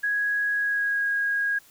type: tone with pitch glide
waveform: sine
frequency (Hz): 1661.2 to 1639.3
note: G#6 to G#6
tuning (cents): 0 to -23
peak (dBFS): -22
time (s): 0.03-1.59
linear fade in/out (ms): 10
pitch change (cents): -23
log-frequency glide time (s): 0.53-1.09
effects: white hiss -55 dBFS RMS until 1.7 s